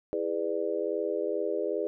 sine chord, E dominant seventh, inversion none, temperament just, 329.6 / 412 / 494.4 / 593.3 Hz, E4 / G#4 / B4 / D5, 0 / -14 / +2 / +18 cents, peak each -35 / -31 / -33 / -34 dBFS, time 0.13-1.87 s, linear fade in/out 0 ms, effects none

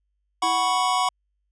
square chord, F# suspended fourth, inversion none, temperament just, 740 / 986.7 / 1110 Hz, F#5 / B5 / C#6, 0 / -2 / +2 cents, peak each -25 dBFS, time 0.42-1.09 s, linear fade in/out 5 ms
square tone with exponential decay, 329.6 Hz, E4, in tune, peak -31 dBFS, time 0.43-1.08 s, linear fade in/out 5 ms, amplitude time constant 140 ms
effects added 50 Hz sine -70 dBFS peak until 1.51 s + resampled to 22050 Hz

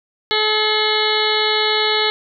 harmonic tone, 429.2 Hz, A4, 43 cents flat, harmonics 1 / 2 / 3 / 4 / 5 / 7 / 8 / 9 / 10, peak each -21 / -24 / -26 / -26 / -23 / -24 / -25 / -23 / -23 dBFS, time 0.31-2.1 s, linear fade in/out 0 ms, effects none

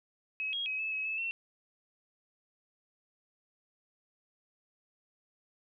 sine tone with pitch steps, 2560 / 3277 / 2543 / 2606 / 2561 / 2604 / 2707 Hz, D#7 / G#7 / D#7 / E7 / D#7 / E7 / E7, +49 / -24 / +37 / -20 / +49 / -22 / +45 cents, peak -32 dBFS, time 0.4-1.31 s, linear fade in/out 0 ms, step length 130 ms, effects none

